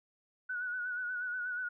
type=tone with vibrato; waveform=sine; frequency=1474 Hz; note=F#6; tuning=7 cents flat; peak=-34 dBFS; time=0.49-1.69 s; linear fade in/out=10 ms; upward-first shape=sine; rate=8.3 Hz; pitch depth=46 cents each way; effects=none